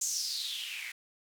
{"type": "noise with band-pass filter sweep", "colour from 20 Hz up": "blue", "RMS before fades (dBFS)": -36, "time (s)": [0.01, 0.92], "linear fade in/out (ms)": 5, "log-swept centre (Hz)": [7000, 2000], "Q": 6.4, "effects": []}